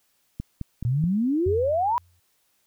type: click train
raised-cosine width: 5 ms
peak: -18 dBFS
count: 4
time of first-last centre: 0.4-1.04 s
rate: 4.69 Hz
type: exponential sweep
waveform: sine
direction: up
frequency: 114.4 to 1004 Hz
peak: -20 dBFS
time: 0.85-1.98 s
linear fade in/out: 0 ms
type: tone with exponential decay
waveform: sine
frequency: 87.6 Hz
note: F2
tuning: 6 cents sharp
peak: -23 dBFS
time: 1.46-2.2 s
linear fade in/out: 5 ms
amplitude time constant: 160 ms
effects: white hiss -68 dBFS RMS until 2.66 s